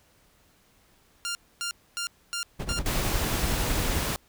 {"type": "tone bursts", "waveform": "10% pulse", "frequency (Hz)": 1396.9, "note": "F6", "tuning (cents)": 0, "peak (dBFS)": -21, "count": 5, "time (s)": [1.25, 2.79], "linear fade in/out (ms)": 0, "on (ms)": 100, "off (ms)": 260}
{"type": "noise with tremolo", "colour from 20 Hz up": "brown", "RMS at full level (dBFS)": -26, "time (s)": [2.59, 4.01], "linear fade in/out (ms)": 10, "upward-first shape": "sine", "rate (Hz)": 11, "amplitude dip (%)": 80}
{"type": "noise", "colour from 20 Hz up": "pink", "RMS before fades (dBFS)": -29, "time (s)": [2.86, 4.16], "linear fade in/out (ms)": 0}
{"effects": ["pink hiss -62 dBFS RMS until 4.28 s"]}